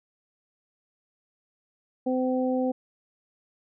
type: harmonic tone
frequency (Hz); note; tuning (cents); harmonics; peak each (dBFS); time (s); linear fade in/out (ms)
256.1; C4; -37; 1 / 2 / 3; -25 / -27 / -34; 2.06-2.72; 10
effects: none